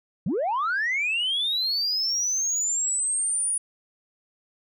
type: linear sweep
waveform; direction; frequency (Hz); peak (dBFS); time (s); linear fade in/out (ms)
sine; up; 138.59 to 9740; -21; 0.26-3.58; 5
effects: tanh soft clip ceiling -20 dBFS